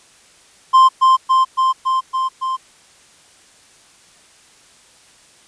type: tone with echo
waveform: triangle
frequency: 1046.5 Hz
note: C6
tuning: in tune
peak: -4 dBFS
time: 0.73-0.89 s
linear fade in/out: 20 ms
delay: 280 ms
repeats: 6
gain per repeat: -2 dB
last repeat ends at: 2.57 s
effects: white hiss -49 dBFS RMS until 5.47 s + resampled to 22050 Hz